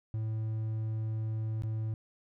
triangle tone with dropouts, 110 Hz, A2, in tune, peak -29 dBFS, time 0.14-1.94 s, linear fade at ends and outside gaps 0 ms, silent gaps 1.621-1.635 s, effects none

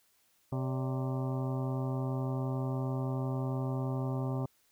harmonic tone with a mistuned harmonic, 130.2 Hz, C3, 8 cents flat, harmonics 1 / 2 / 3 / 4 / 5 / 6 / 7 / 8 / 9, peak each -32 / -38 / -42 / -44 / -46 / -48 / -49 / -50 / -51 dBFS, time 0.52-4.46 s, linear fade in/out 5 ms, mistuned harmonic 4, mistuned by +140 cents, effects white hiss -70 dBFS RMS until 4.71 s

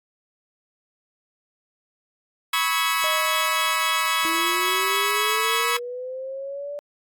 20% pulse chord, C# minor seventh, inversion third, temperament equal with one note detuned, 987.8 / 1108.7 / 1292.1 / 1661.2 Hz, B5 / C#6 / E6 / G#6, 0 / 0 / -35 / 0 cents, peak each -22 / -20 / -20 / -24 dBFS, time 2.53-5.77 s, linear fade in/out 5 ms
triangle tone with exponential decay, 622.3 Hz, D#5, in tune, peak -26 dBFS, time 3.04-6.31 s, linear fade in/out 0 ms, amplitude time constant 710 ms
sine linear sweep, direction up, 322.5 to 584 Hz, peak -29 dBFS, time 4.25-6.79 s, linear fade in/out 0 ms
effects AAC 64 kbps

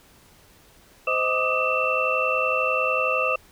sine tone cluster, 517 / 630 / 1183 / 1254 / 2685 Hz, C5 / D#5 / D6 / D#6 / E7, -21 / +21 / +12 / +13 / +31 cents, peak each -26 / -29 / -28 / -28 / -24 dBFS, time 1.07-3.36 s, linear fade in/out 5 ms, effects pink hiss -54 dBFS RMS until 3.51 s

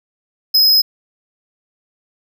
square tone, 5090 Hz, D#8, 39 cents sharp, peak -9 dBFS, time 0.54-0.82 s, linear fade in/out 10 ms, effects none

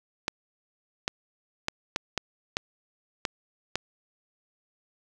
clicks, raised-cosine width 0.2 ms, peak -9 dBFS, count 8, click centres 0.281 / 1.079 / 1.684 / 1.961 / 2.177 / 2.569 / 3.252 / 3.756 s, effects none

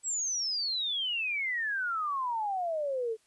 sine exponential sweep, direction down, 7902 to 430 Hz, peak -29 dBFS, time 0.03-3.17 s, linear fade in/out 50 ms, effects white hiss -68 dBFS RMS until 3.26 s + resampled to 24000 Hz

